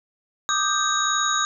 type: tone cluster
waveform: sine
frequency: 1185 / 1247 / 1574 / 3791 / 6680 Hz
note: D6 / D#6 / G6 / A#7 / G#8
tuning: +15 / +3 / +7 / +28 / +9 cents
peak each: -26 dBFS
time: 0.49-1.45 s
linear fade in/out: 0 ms
effects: none